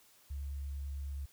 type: tone with vibrato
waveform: sine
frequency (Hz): 69.9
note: C#2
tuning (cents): +15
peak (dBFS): -37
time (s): 0.3-1.26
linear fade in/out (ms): 10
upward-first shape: sine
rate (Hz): 9.2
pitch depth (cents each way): 10
effects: white hiss -64 dBFS RMS until 1.32 s